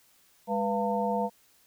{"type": "tone cluster", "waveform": "sine", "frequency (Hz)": [205.8, 491.6, 689, 905], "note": ["G#3", "B4", "F5", "A5"], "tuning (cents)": [-16, -8, -24, 48], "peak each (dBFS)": -31, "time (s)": [0.47, 1.3], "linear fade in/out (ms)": 50, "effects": ["white hiss -63 dBFS RMS until 1.66 s"]}